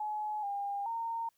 sine tone with pitch steps, 848 / 804 / 918 Hz, G#5 / G5 / A#5, +36 / +44 / -27 cents, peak -33 dBFS, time 0-1.29 s, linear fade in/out 5 ms, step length 430 ms, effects white hiss -75 dBFS RMS until 1.37 s

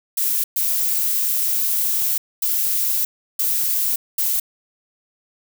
violet noise bursts at uneven times, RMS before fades -20 dBFS, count 5, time 0.17-0.44 / 0.56-2.18 / 2.42-3.05 / 3.39-3.96 / 4.18-4.4 s, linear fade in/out 5 ms, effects none

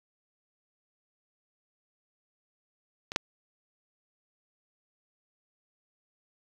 clicks, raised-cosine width 0.2 ms, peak -19 / -6 dBFS, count 2, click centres 3.119 / 3.161 s, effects 8-bit

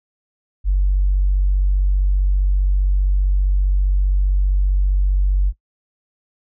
sine tone, 47.6 Hz, F#1, 50 cents sharp, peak -12 dBFS, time 0.64-5.53 s, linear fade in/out 50 ms, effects noise-tail reverb RT60 0.1 s tail -20 dB re dry + tanh soft clip ceiling -8 dBFS

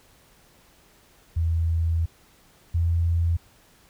sine tone pair in turn, 82.5 / 84.33 Hz, E2 / E2, +2 / +40 cents, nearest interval unison, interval 38 cents, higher second, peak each -20 / -19 dBFS, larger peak second, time 1.36-2.06 / 2.74-3.37 s, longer first, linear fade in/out 10 ms, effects pink hiss -57 dBFS RMS until 3.89 s

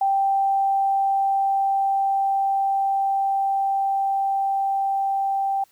sine tone with level ramp, 784 Hz, G5, in tune, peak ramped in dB -17 to -20 dBFS, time 0.01-5.64 s, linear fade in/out 5 ms, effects white hiss -60 dBFS RMS until 5.71 s

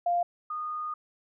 sine tone pair in turn, 698.5 / 1229.6 Hz, F5 / D#6, 0 / -21 cents, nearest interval minor seventh, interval 979 cents, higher second, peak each -23 / -31 dBFS, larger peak first, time 0.06-0.23 / 0.5-0.94 s, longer second, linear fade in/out 5 ms, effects none

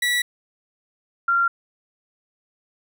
30% pulse / sine tone pair in turn, 1947 / 1381.9 Hz, B6 / F6, -25 / -19 cents, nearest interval tritone, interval 594 cents, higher first, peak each -16 dBFS, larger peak neither, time 0.02-0.22 / 1.28-1.48 s, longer neither, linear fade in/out 5 ms, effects none

